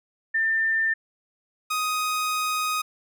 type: tone pair in turn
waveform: sine / sawtooth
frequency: 1793 / 1250.7 Hz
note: A6 / D#6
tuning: +32 / +9 cents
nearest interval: tritone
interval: 623 cents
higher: first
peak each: -20 dBFS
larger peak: neither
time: 0.34-0.94 / 1.7-2.82 s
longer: second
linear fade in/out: 10 ms
effects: none